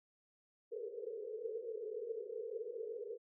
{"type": "band-pass noise", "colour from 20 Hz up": "pink", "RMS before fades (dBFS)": -44, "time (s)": [0.71, 3.18], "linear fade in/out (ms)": 20, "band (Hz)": [420, 480], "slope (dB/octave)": 96, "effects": []}